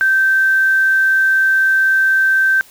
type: tone with quantisation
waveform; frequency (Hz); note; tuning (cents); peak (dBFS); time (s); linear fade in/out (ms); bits
sine; 1556; G6; -13; -10; 0.01-2.61; 0; 6
effects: white hiss -45 dBFS RMS until 2.7 s